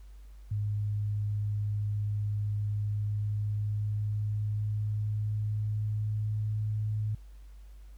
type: tone with pitch glide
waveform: sine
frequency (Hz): 103.83 to 106.69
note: G#2 to G#2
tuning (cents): 0 to +47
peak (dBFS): -28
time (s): 0.51-7.15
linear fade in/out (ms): 5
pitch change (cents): +47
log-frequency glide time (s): 2.67-6.52
effects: added 50 Hz sine -46 dBFS peak until 7.97 s + pink hiss -67 dBFS RMS until 7.97 s